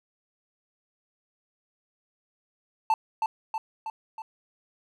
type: tone with echo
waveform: triangle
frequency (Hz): 884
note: A5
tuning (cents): +8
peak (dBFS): -17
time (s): 2.9-2.94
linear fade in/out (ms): 2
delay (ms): 320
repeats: 4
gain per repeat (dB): -4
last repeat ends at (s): 4.22
effects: none